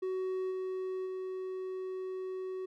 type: tone with level steps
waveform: triangle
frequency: 374.2 Hz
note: F#4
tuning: 20 cents sharp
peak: -30 / -32 / -34 dBFS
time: 0.02-2.66 s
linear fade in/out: 10 ms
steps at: 0.5 / 1.05 s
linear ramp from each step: 20 ms
effects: none